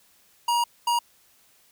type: tone bursts at uneven times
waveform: square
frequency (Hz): 950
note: A#5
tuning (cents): +33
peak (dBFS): -21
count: 2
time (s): 0.48-0.64 / 0.87-0.99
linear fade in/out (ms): 5
effects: white hiss -60 dBFS RMS until 1.71 s